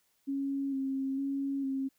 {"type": "tone with vibrato", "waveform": "sine", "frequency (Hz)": 272.2, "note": "C#4", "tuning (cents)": -31, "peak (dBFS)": -30, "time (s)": [0.27, 1.89], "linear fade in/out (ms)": 20, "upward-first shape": "square", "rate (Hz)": 1.1, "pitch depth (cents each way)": 22, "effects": ["white hiss -73 dBFS RMS until 1.98 s"]}